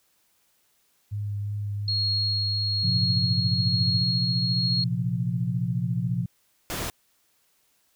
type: tone with vibrato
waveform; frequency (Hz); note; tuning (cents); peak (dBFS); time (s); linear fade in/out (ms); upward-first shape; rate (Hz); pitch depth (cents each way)
sine; 102.7; G#2; -19; -27; 1.11-4.03; 20; triangle; 2.8; 17
type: tone with tremolo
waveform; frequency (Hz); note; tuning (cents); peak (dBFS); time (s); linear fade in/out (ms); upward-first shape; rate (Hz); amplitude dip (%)
sine; 4292; C8; +43; -23; 1.88-4.84; 2; sine; 1.1; 25
type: chord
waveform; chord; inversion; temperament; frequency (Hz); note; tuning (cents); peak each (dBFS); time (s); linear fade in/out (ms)
sine; Bb suspended second; none; equal; 116.54 / 130.81 / 174.61; Bb2 / C3 / F3; 0 / 0 / 0; -28; 2.83-6.26; 10
type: noise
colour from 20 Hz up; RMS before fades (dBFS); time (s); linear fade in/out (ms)
pink; -31; 6.7-6.9; 0
effects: white hiss -67 dBFS RMS until 7.95 s